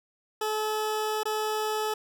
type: tone with dropouts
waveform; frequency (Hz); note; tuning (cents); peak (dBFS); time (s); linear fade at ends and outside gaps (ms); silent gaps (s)
20% pulse; 430.4; A4; -38; -22; 0.41-1.94; 5; 1.233-1.254
effects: none